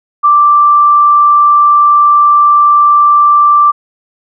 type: tone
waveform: sine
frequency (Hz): 1174.7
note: D6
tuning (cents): 0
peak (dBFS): -3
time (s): 0.23-3.72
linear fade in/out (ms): 20
effects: none